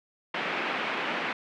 white band-pass noise, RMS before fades -31 dBFS, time 0.34-1.33 s, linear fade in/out 5 ms, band 190 to 2600 Hz, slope 24 dB/octave, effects none

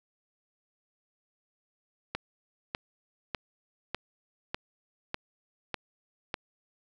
click train, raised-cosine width 0.3 ms, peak -15 dBFS, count 8, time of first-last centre 2.15-6.342 s, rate 1.67 Hz, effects none

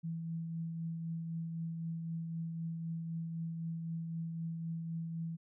sine tone with tremolo, 164.81 Hz, E3, in tune, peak -35 dBFS, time 0.03-5.37 s, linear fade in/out 20 ms, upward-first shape triangle, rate 3.9 Hz, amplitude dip 35%, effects none

